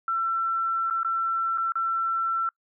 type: tone with dropouts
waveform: sine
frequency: 1345 Hz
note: E6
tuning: 34 cents sharp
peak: -23 dBFS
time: 0.08-2.49 s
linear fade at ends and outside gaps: 2 ms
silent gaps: 0.9-0.908 / 1.032-1.047 / 1.576-1.581 / 1.721-1.755 s
effects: noise-tail reverb RT60 0.1 s tail -26 dB re dry